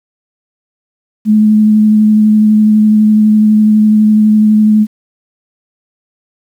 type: tone with vibrato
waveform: sine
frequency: 213.9 Hz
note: A3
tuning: 49 cents flat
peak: -4 dBFS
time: 1.25-4.87 s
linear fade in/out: 50 ms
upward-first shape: sine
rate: 12 Hz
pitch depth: 13 cents each way
effects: 7-bit